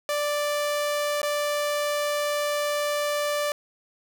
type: tone with dropouts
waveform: sawtooth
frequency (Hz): 587.3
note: D5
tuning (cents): 0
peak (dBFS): -20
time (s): 0.09-3.52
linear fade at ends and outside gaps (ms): 1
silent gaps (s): 1.217-1.23
effects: none